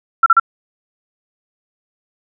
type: tone bursts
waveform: sine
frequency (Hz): 1355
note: E6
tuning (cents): +47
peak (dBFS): -5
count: 3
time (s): 0.23-0.398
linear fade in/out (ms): 5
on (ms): 32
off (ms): 36
effects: none